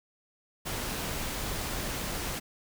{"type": "noise", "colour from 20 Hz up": "pink", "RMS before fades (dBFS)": -34, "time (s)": [0.65, 2.4], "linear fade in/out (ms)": 20, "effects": []}